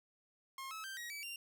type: tone with pitch steps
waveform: sawtooth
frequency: 1071 / 1295.9 / 1568 / 1897.3 / 2296 / 2778 Hz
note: C6 / E6 / G6 / A#6 / D7 / F7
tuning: +40 / -30 / 0 / +30 / -40 / -10 cents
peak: -40 dBFS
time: 0.58-1.36 s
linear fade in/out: 2 ms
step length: 130 ms
effects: none